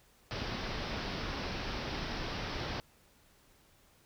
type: low-pass noise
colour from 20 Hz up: pink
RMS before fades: -38 dBFS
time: 0.31-2.8 s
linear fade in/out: 0 ms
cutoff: 5600 Hz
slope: 96 dB/octave
effects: pink hiss -65 dBFS RMS until 4.05 s